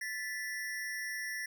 square ring-modulated tone, 1864.7 Hz, A#6, in tune, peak -34 dBFS, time 0.01-1.46 s, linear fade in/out 5 ms, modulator 112 Hz, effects none

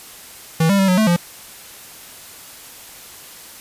square tone with pitch steps, 161.8 / 198.2 / 193.2 / 182.8 / 217.6 / 173.5 Hz, E3 / G3 / G3 / F#3 / A3 / F3, -32 / +19 / -25 / -21 / -19 / -11 cents, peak -13 dBFS, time 0.6-1.164 s, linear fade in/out 5 ms, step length 94 ms, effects white hiss -39 dBFS RMS until 3.6 s + resampled to 32000 Hz

